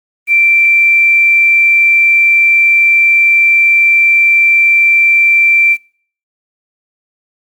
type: tone with quantisation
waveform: sine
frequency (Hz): 2349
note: D7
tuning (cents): 0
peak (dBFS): -6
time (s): 0.27-5.77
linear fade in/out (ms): 50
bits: 6
effects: noise-tail reverb RT60 0.5 s tail -23 dB re dry + Opus 32 kbps